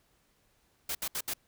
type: noise bursts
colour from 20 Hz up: white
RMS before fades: -34 dBFS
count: 4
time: 0.89-1.337 s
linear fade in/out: 5 ms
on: 60 ms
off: 69 ms
effects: pink hiss -70 dBFS RMS until 1.47 s